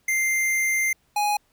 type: tone pair in turn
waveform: square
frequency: 2093 / 830.6 Hz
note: C7 / G#5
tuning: 0 / 0 cents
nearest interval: octave + major third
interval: 1600 cents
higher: first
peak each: -21 dBFS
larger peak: neither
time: 0.08-0.93 / 1.16-1.37 s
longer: first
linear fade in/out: 5 ms
effects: pink hiss -66 dBFS RMS until 1.52 s